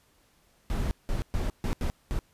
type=noise bursts at uneven times; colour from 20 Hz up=brown; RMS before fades=-28 dBFS; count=6; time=0.7-0.91 / 1.09-1.22 / 1.34-1.5 / 1.64-1.73 / 1.81-1.9 / 2.11-2.19 s; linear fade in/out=0 ms; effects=pink hiss -65 dBFS RMS until 2.33 s + resampled to 32000 Hz